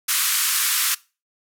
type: band-pass noise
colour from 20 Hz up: white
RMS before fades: -21 dBFS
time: 0.08-0.95 s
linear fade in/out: 10 ms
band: 1100 to 15000 Hz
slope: 48 dB/octave
effects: noise-tail reverb RT60 0.3 s tail -21 dB re dry